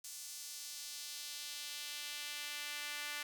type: tone with high-pass filter sweep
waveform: sawtooth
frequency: 293.7 Hz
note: D4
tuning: in tune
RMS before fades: -45 dBFS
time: 0.04-3.23 s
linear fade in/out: 5 ms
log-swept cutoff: 6600 to 1900 Hz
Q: 1.2
effects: none